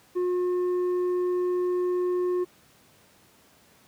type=tone with tanh clipping; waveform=sine; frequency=359.5 Hz; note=F#4; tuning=50 cents flat; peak=-24 dBFS; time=0.15-2.45 s; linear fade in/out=20 ms; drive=5 dB; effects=pink hiss -58 dBFS RMS until 3.87 s + high-pass 100 Hz 12 dB/octave